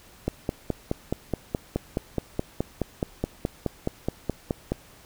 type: click train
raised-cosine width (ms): 2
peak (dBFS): -11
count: 22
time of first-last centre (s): 0.28-4.72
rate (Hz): 4.73
effects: pink hiss -52 dBFS RMS until 5.05 s